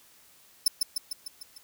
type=tone with echo; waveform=25% pulse; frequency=5274 Hz; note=E8; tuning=in tune; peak=-13 dBFS; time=0.66-0.68 s; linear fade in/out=5 ms; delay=150 ms; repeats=6; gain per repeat=-4 dB; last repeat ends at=1.58 s; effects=white hiss -58 dBFS RMS until 1.63 s